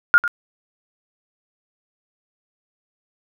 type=tone with echo; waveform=sine; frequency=1419 Hz; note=F6; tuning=27 cents sharp; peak=-7 dBFS; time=0.14-0.18 s; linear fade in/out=0 ms; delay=98 ms; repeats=1; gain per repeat=-12 dB; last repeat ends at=0.278 s; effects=none